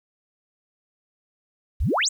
sine exponential sweep, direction up, 45.04 to 8440 Hz, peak -19 dBFS, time 1.8-2.09 s, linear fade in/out 10 ms, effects 9-bit

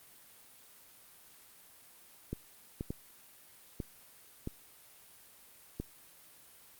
clicks, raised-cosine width 3 ms, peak -23 dBFS, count 6, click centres 2.33 / 2.809 / 2.905 / 3.802 / 4.474 / 5.8 s, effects white hiss -58 dBFS RMS until 6.79 s + Opus 32 kbps

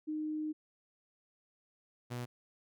sine / sawtooth tone pair in turn, 307.6 / 122.07 Hz, D#4 / B2, -20 / -20 cents, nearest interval octave + major third, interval 1600 cents, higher first, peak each -34 / -34 dBFS, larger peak neither, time 0.07-0.53 / 2.1-2.26 s, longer first, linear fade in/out 20 ms, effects none

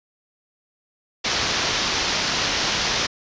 white low-pass noise, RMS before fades -23 dBFS, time 1.24-3.07 s, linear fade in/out 10 ms, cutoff 6000 Hz, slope 48 dB/octave, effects resampled to 16000 Hz

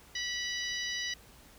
harmonic tone with a mistuned harmonic, 976 Hz, B5, 21 cents flat, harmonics 2 / 3 / 4 / 5 / 6, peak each -37 / -39 / -40 / -41 / -42 dBFS, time 0.15-1.14 s, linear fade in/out 5 ms, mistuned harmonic 3, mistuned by +22 cents, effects added 60 Hz sine -61 dBFS peak until 1.58 s + pink hiss -57 dBFS RMS until 1.58 s

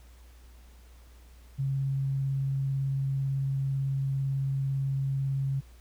sine tone with vibrato, 136.3 Hz, C#3, 29 cents flat, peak -26 dBFS, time 1.58-5.61 s, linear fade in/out 20 ms, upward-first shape triangle, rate 18 Hz, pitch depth 12 cents each way, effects added 60 Hz sine -50 dBFS peak until 5.8 s + pink hiss -61 dBFS RMS until 5.8 s

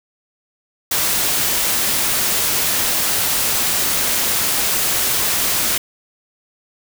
white noise, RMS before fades -18 dBFS, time 0.91-5.78 s, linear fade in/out 5 ms, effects none

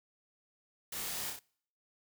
white noise with echo, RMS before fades -41 dBFS, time 0.92-1.3 s, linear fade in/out 5 ms, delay 31 ms, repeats 3, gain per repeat -3 dB, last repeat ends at 1.393 s, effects noise-tail reverb RT60 0.6 s tail -26 dB re dry

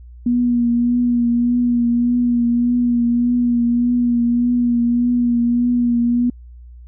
sine tone with vibrato, 240.3 Hz, B3, 47 cents flat, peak -13 dBFS, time 0.26-6.3 s, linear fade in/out 5 ms, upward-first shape triangle, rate 1.7 Hz, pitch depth 30 cents each way, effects added 60 Hz sine -36 dBFS peak until 6.87 s

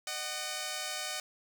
5% pulse tone pair together, 610.4 / 750 Hz, D#5 / F#5, -33 / +23 cents, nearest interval major third, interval 356 cents, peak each -27 / -26 dBFS, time 0.07-1.2 s, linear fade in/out 2 ms, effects none

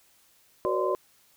sine tone cluster, 373.1 / 484.6 / 553 / 595 / 1033 Hz, F#4 / B4 / C#5 / D5 / C6, +14 / -33 / -4 / +22 / -22 cents, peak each -28 / -32 / -33 / -30 / -30 dBFS, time 0.65-0.95 s, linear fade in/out 0 ms, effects white hiss -62 dBFS RMS until 1.36 s

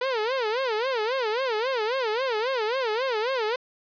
sawtooth tone with vibrato, 477.6 Hz, A#4, 42 cents sharp, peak -20 dBFS, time 0.01-3.56 s, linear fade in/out 5 ms, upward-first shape sine, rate 3.7 Hz, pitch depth 210 cents each way, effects resampled to 11025 Hz + 10-bit

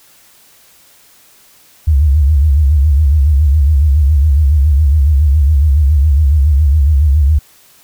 sine tone with vibrato, 72.7 Hz, D2, 17 cents flat, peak -6 dBFS, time 1.87-7.39 s, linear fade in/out 10 ms, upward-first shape sine, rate 7.2 Hz, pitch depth 150 cents each way, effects white hiss -46 dBFS RMS until 7.83 s

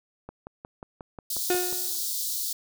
click train, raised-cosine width 1 ms, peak -25 dBFS, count 9, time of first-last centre 0.29-1.726 s, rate 5.57 Hz
white high-pass noise, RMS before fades -30 dBFS, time 1.3-2.53 s, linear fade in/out 5 ms, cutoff 3700 Hz, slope 48 dB/octave
35% pulse tone with exponential decay, 360 Hz, F#4, 47 cents flat, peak -19 dBFS, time 1.5-2.06 s, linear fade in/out 2 ms, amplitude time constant 120 ms
effects none

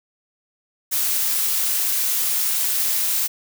blue noise, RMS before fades -21 dBFS, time 0.91-3.28 s, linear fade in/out 20 ms, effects none

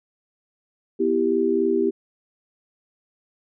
sine chord, E minor, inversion second, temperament equal with one note detuned, 246.9 / 328.5 / 392 Hz, B3 / E4 / G4, 0 / -6 / 0 cents, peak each -25 / -23 / -20 dBFS, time 0.99-1.91 s, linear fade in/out 20 ms, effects none

